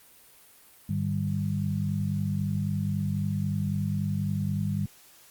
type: tone cluster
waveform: sine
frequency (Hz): 102.1 / 152.6 / 196.4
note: G#2 / D#3 / G3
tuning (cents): -29 / -33 / +4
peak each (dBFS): -30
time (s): 0.89-4.86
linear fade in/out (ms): 5
effects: white hiss -55 dBFS RMS until 5.3 s + Opus 32 kbps